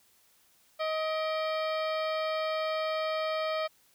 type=harmonic tone with a mistuned harmonic; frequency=630 Hz; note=D#5; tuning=21 cents sharp; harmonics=1 / 2 / 3 / 4 / 5 / 6 / 7 / 8; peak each=-30 / -35 / -43 / -41 / -44 / -48 / -46 / -49 dBFS; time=0.79-3.68 s; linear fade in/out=20 ms; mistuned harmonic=4; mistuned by=-120 cents; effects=white hiss -65 dBFS RMS until 3.94 s